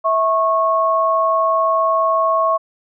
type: tone pair together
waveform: sine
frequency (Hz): 652 / 1096.5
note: E5 / C#6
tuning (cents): -19 / -19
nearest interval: major sixth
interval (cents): 900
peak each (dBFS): -17 / -15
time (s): 0.04-2.58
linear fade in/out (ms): 20
effects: none